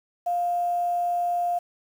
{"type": "tone with quantisation", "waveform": "sine", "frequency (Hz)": 702, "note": "F5", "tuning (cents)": 9, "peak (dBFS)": -22, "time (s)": [0.26, 1.59], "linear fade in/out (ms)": 10, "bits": 8, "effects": []}